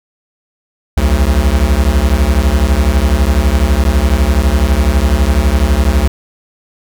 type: beating tone pair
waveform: square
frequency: 61.74 / 73.74 Hz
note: B1 / D2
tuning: 0 / +8 cents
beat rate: 12 Hz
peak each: -12 dBFS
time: 0.97-6.08 s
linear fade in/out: 5 ms
effects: none